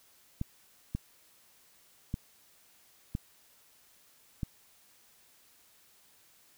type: clicks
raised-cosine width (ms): 5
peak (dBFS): -20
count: 5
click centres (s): 0.414 / 0.95 / 2.141 / 3.151 / 4.432
effects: white hiss -63 dBFS RMS until 6.57 s